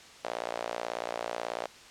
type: tone with high-pass filter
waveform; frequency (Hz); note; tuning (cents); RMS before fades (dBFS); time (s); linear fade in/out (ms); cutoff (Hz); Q
sawtooth; 58.27; A#1; 0; -36; 0.24-1.67; 5; 610; 2.6
effects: white hiss -51 dBFS RMS until 1.9 s + low-pass 6000 Hz 12 dB/octave